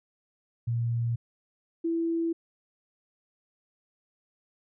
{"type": "tone pair in turn", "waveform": "sine", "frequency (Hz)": [117.4, 332.1], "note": ["A#2", "E4"], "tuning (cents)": [13, 13], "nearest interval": "octave + tritone", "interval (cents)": 1800, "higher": "second", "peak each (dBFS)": -25, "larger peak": "neither", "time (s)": [[0.67, 1.16], [1.84, 2.33]], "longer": "neither", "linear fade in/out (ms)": 10, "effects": []}